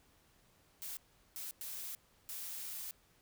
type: noise bursts at uneven times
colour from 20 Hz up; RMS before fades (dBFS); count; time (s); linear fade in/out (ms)
blue; -44; 4; 0.82-0.97 / 1.36-1.51 / 1.61-1.95 / 2.29-2.91; 0
effects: pink hiss -69 dBFS RMS until 3.21 s